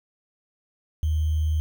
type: tone with sample-and-hold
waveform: sine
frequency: 77.9 Hz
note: D#2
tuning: 3 cents sharp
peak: -20 dBFS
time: 1.03-1.6 s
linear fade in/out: 0 ms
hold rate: 3150 Hz
effects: none